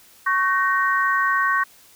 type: chord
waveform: sine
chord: G diminished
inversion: second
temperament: equal with one note detuned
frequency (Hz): 1108.7 / 1531.3 / 1864.7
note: Db6 / G6 / Bb6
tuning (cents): 0 / -41 / 0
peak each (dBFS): -20 / -22 / -23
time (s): 0.26-1.64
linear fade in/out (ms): 10
effects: white hiss -51 dBFS RMS until 1.95 s